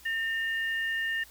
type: tone pair together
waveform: sine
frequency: 1814.7 / 2830 Hz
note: A#6 / F7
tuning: -47 / +22 cents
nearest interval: minor sixth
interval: 769 cents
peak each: -28 / -38 dBFS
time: 0.05-1.24 s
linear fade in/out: 10 ms
effects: added 60 Hz sine -59 dBFS peak until 1.3 s + white hiss -54 dBFS RMS until 1.3 s